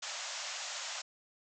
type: band-pass noise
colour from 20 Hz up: white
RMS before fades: -41 dBFS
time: 0.02-1.02 s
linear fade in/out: 10 ms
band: 540 to 7500 Hz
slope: 96 dB/octave
effects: none